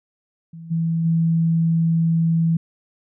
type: tone with level steps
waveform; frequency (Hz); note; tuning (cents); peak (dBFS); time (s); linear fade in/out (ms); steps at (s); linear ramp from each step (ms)
sine; 164.7; E3; -1; -34 / -18 / -15; 0.53-2.57; 5; 0.7 / 1.04; 20
effects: none